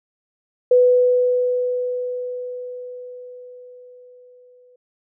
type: tone with exponential decay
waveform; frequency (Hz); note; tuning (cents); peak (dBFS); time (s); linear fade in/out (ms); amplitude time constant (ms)
sine; 496.7; B4; +10; -9; 0.71-4.76; 5; 880
effects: none